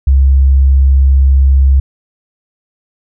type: tone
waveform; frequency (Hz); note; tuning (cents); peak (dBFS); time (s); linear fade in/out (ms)
sine; 67.5; C#2; -45; -4; 0.07-1.8; 5
effects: none